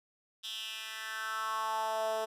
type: tone with high-pass filter sweep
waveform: 10% pulse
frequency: 220 Hz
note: A3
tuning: in tune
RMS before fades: -36 dBFS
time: 0.43-2.26 s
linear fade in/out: 20 ms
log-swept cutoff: 3500 to 530 Hz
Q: 3.9
effects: resampled to 32000 Hz